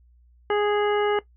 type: harmonic tone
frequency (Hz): 414.5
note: G#4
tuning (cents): -3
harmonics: 1 / 2 / 3 / 4 / 5 / 7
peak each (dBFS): -21 / -27 / -31 / -33 / -35 / -38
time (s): 0.5-1.19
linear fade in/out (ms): 2
effects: noise-tail reverb RT60 0.1 s tail -17 dB re dry + added 60 Hz sine -53 dBFS peak until 1.36 s